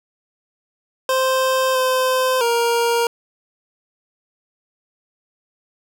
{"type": "tone with pitch steps", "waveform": "25% pulse", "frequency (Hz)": [522, 515, 469.2], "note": ["C5", "C5", "A#4"], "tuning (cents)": [-4, -28, 11], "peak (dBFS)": -12, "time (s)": [1.09, 3.07], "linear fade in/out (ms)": 2, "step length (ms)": 660, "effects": []}